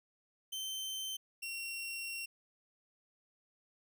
sawtooth tone pair in turn, 3097 / 2736 Hz, G7 / F7, -22 / -36 cents, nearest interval major second, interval 214 cents, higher first, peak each -35 / -36 dBFS, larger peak first, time 0.52-1.17 / 1.42-2.26 s, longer second, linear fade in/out 10 ms, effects none

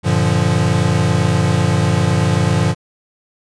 square chord, G minor seventh, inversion none, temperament equal with one note detuned, 96.09 / 116.54 / 146.83 / 174.61 Hz, G2 / Bb2 / D3 / F3, -34 / 0 / 0 / 0 cents, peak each -19 dBFS, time 0.03-2.75 s, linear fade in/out 50 ms, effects resampled to 22050 Hz

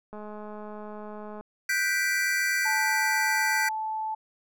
click train, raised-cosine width 1 ms, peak -28 dBFS, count 271, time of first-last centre 0.13-1.41 s, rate 211 Hz
square chord, G major seventh, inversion third, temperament equal, 1480 / 1568 / 1975.5 / 2349 Hz, F#6 / G6 / B6 / D7, 0 / 0 / 0 / 0 cents, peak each -34 / -29 / -28 / -34 dBFS, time 1.69-3.69 s, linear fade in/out 5 ms
sine tone, 873 Hz, A5, 14 cents flat, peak -28 dBFS, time 2.65-4.15 s, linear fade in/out 10 ms
effects none

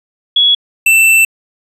sine / square tone pair in turn, 3362 / 2668 Hz, G#7 / E7, +20 / +20 cents, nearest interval major third, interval 400 cents, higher first, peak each -6 dBFS, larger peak neither, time 0.36-0.55 / 0.86-1.25 s, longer second, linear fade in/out 5 ms, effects resampled to 32000 Hz

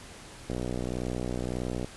click train, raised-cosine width 2 ms, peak -19 dBFS, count 84, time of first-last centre 0.5-1.845 s, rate 61.7 Hz, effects pink hiss -47 dBFS RMS until 1.96 s + resampled to 24000 Hz

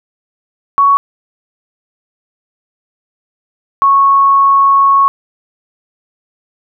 sine tone pair in turn, 1117 / 1103.5 Hz, C#6 / C#6, +13 / -8 cents, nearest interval unison, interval 21 cents, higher first, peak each -5 dBFS, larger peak neither, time 0.78-0.97 / 3.82-5.08 s, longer second, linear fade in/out 0 ms, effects none

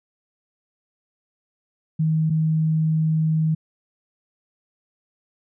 sine tone pair in turn, 158.1 / 158.1 Hz, D#3 / D#3, +28 / +28 cents, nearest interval unison, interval 0 cents, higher neither, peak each -17 dBFS, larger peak neither, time 1.99-2.3 / 2.3-3.55 s, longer second, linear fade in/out 10 ms, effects none

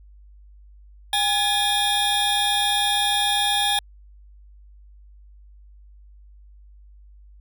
square tone cluster, 812 / 1700 / 3332 / 3643 Hz, G#5 / G#6 / G#7 / A#7, -39 / +40 / +5 / -41 cents, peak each -24 / -30 / -26 / -24 dBFS, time 1.13-3.79 s, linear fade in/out 2 ms, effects added 50 Hz sine -45 dBFS peak until 7.4 s

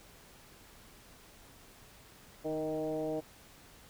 sine tone with frequency modulation, 468.3 Hz, A#4, 8 cents sharp, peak -32 dBFS, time 2.44-3.21 s, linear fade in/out 20 ms, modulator 157 Hz, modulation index 1.4, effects pink hiss -57 dBFS RMS until 3.89 s

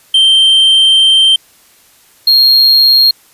triangle tone pair in turn, 3136 / 4246 Hz, G7 / C8, 0 / +25 cents, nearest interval perfect fourth, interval 525 cents, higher second, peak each -3 dBFS, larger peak neither, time 0.14-1.36 / 2.27-3.11 s, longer first, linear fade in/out 5 ms, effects white hiss -46 dBFS RMS until 3.33 s + resampled to 32000 Hz

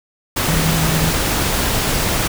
sine tone in noise, 160.6 Hz, E3, 45 cents flat, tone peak -17 dBFS, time 0.48-1.11 s, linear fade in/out 10 ms, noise pink, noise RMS -18 dBFS, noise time 0.36-2.28 s, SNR -2 dB, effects none

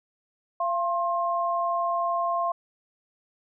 sine tone pair together, 686 / 1063.2 Hz, F5 / C6, -31 / +27 cents, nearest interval minor sixth, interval 758 cents, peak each -26 dBFS, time 0.6-2.52 s, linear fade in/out 5 ms, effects none

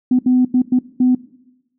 sine tone bursts at uneven times, 252.1 Hz, B3, 36 cents sharp, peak -9 dBFS, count 5, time 0.11-0.19 / 0.26-0.45 / 0.54-0.62 / 0.72-0.79 / 1-1.15 s, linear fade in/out 5 ms, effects noise-tail reverb RT60 1.0 s tail -19 dB re dry + tanh soft clip ceiling -5 dBFS

